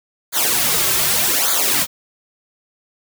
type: noise with flanger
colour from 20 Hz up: white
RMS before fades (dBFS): -17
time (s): 0.32-1.87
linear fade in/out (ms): 50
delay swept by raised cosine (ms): 0.36 to 4.16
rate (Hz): 0.84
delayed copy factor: -0.85
effects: none